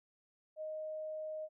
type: tone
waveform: sine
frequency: 622.3 Hz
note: D#5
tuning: in tune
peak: -39 dBFS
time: 0.56-1.49 s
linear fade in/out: 50 ms
effects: none